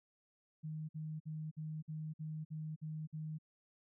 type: tone bursts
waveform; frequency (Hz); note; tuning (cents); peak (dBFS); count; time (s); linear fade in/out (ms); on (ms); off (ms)
sine; 155.56; D#3; 0; -40; 9; 0.63-3.386; 20; 260; 52
effects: none